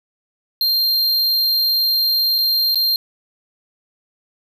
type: tone with dropouts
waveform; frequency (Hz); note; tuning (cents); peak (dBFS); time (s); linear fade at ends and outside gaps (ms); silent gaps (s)
square; 4186; C8; 0; -15; 0.61-2.96; 1; 2.383-2.386 / 2.746-2.756
effects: none